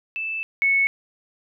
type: tone pair in turn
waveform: sine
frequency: 2637 / 2206 Hz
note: E7 / C#7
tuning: 0 / -9 cents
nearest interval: minor third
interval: 309 cents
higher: first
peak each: -25 / -16 dBFS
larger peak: second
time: 0.16-0.43 / 0.62-0.87 s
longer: first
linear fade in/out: 0 ms
effects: none